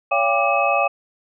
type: tone cluster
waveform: sine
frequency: 565 / 686 / 796 / 1180 / 2563 Hz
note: C#5 / F5 / G5 / D6 / E7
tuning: +33 / -31 / +26 / +8 / -49 cents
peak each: -22 dBFS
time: 0.11-0.88 s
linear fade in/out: 10 ms
effects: none